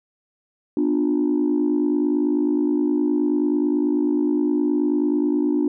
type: chord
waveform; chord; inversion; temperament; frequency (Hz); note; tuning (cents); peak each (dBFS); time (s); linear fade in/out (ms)
sine; B diminished; none; just; 246.9 / 296.3 / 355.6; B3 / D4 / F4; 0 / +15 / +31; -23 / -18 / -23; 0.77-5.68; 2
effects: tanh soft clip ceiling -12 dBFS